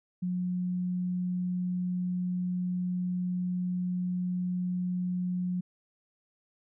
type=tone; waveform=sine; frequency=180.3 Hz; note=F#3; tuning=45 cents flat; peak=-28 dBFS; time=0.22-5.61 s; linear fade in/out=10 ms; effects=none